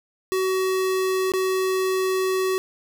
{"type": "tone with dropouts", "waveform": "square", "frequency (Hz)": 376.4, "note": "F#4", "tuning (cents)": 30, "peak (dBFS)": -21, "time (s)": [0.32, 2.58], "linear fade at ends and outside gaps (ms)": 0, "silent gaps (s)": [1.319, 1.337], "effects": []}